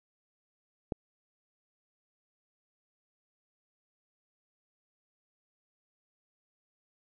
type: click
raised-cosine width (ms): 2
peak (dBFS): -18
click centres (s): 0.922
effects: none